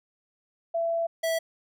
sine / square tone pair in turn, 669 / 655.2 Hz, E5 / E5, +25 / -11 cents, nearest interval unison, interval 36 cents, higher first, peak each -24 / -25 dBFS, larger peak first, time 0.74-1.07 / 1.23-1.39 s, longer first, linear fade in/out 10 ms, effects none

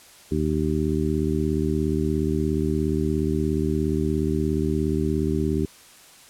harmonic tone, 77 Hz, D#2, 17 cents flat, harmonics 1 / 2 / 3 / 4 / 5, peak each -27 / -27 / -27 / -27 / -27 dBFS, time 0.31-5.66 s, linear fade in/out 10 ms, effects white hiss -49 dBFS RMS until 6.29 s + low-pass 11000 Hz 12 dB/octave

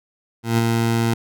20% pulse tone with ADSR envelope, 115.4 Hz, A#2, 17 cents flat, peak -9 dBFS, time 0.43-1.14 s, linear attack 150 ms, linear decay 22 ms, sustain -3 dB, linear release 6 ms, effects none

